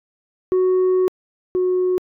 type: tone pair in turn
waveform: sine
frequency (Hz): 370 / 366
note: F#4 / F#4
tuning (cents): 0 / -19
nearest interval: unison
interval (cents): 19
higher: first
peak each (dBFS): -11 / -14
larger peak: first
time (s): 0.52-1.08 / 1.55-1.98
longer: first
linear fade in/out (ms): 0
effects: tanh soft clip ceiling -13 dBFS